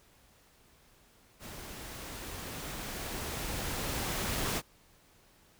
pink noise with level ramp, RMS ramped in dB -46 to -32 dBFS, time 1.39-4.62 s, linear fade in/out 50 ms, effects pink hiss -63 dBFS RMS until 5.59 s

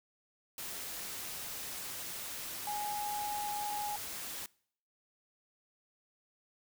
sine tone in noise, 830.6 Hz, G#5, in tune, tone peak -35 dBFS, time 2.67-3.96 s, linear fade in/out 2 ms, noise white, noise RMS -42 dBFS, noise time 0.58-4.46 s, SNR +4 dB, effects noise-tail reverb RT60 0.6 s tail -24 dB re dry

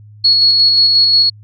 sine tone with tremolo, 4348 Hz, C#8, 34 cents flat, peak -6 dBFS, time 0.24-1.3 s, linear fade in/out 10 ms, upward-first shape square, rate 5.6 Hz, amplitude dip 25%, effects added 105 Hz sine -36 dBFS peak until 1.43 s

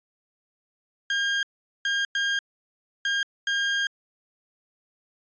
30% pulse tone bursts at uneven times, 1612 Hz, G6, 48 cents sharp, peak -20 dBFS, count 5, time 1.1-1.43 / 1.85-2.05 / 2.15-2.39 / 3.05-3.23 / 3.47-3.87 s, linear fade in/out 2 ms, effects resampled to 16000 Hz

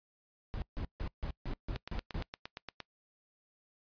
brown noise bursts, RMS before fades -37 dBFS, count 8, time 0.54-2.222 s, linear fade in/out 0 ms, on 79 ms, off 150 ms
click train, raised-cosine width 0.2 ms, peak -23 dBFS, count 10, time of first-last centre 1.76-2.803 s, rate 8.63 Hz
effects noise-tail reverb RT60 0.1 s tail -23 dB re dry + resampled to 11025 Hz

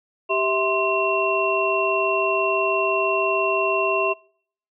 sine tone cluster, 390.5 / 652 / 1047 / 2723 Hz, G4 / E5 / C6 / F7, -7 / -19 / +1 / -44 cents, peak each -24 dBFS, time 0.29-4.14 s, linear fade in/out 20 ms, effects noise-tail reverb RT60 0.6 s tail -25 dB re dry

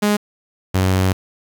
sawtooth tone pair in turn, 207.7 / 93.81 Hz, G#3 / F#2, 0 / +24 cents, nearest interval octave + major second, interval 1376 cents, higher first, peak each -10 dBFS, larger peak neither, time 0.02-0.17 / 0.74-1.13 s, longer second, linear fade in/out 10 ms, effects 7-bit

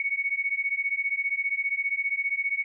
sine beating tone pair, 2217 / 2232 Hz, C#7 / C#7, 0 / +11 cents, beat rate 15 Hz, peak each -28 dBFS, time 0-2.64 s, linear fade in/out 2 ms, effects none

